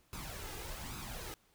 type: noise with flanger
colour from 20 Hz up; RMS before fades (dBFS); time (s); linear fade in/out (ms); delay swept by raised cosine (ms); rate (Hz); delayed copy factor
pink; -44; 0.13-1.34; 0; 0.79 to 2.49; 1.2; +0.6
effects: pink hiss -70 dBFS RMS until 1.54 s